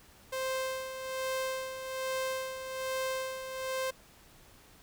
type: tone with tremolo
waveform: sawtooth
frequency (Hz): 523.3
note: C5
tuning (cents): 0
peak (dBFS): -27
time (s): 0.32-3.91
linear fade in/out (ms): 10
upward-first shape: sine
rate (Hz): 1.2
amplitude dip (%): 60
effects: pink hiss -58 dBFS RMS until 4.82 s